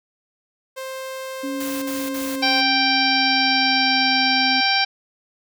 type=tone; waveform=sawtooth; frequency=526 Hz; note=C5; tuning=9 cents sharp; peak=-25 dBFS; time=0.76-2.62 s; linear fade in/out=20 ms
type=tone with pitch glide; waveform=sine; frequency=278 to 260.9 Hz; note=C#4 to C4; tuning=+5 to -5 cents; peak=-25 dBFS; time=1.43-4.61 s; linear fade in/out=10 ms; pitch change=-110 cents; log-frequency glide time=1.75-4.15 s
type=noise bursts; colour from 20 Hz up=white; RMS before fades=-33 dBFS; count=3; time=1.6-2.36 s; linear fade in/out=5 ms; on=220 ms; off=50 ms
type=harmonic tone; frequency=784 Hz; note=G5; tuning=in tune; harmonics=1 / 2 / 3 / 4 / 5 / 6 / 7; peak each=-22 / -24 / -22 / -26 / -26 / -24 / -25 dBFS; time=2.42-4.85 s; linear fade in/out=10 ms
effects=none